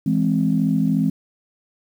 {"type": "chord", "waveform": "sine", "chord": "E augmented", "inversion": "none", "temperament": "equal", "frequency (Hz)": [164.81, 207.7, 261.6], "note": ["E3", "G#3", "B#3"], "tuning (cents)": [0, 0, 0], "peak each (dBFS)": -20, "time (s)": [0.06, 1.1], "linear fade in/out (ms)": 5, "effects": ["tanh soft clip ceiling -6 dBFS", "8-bit"]}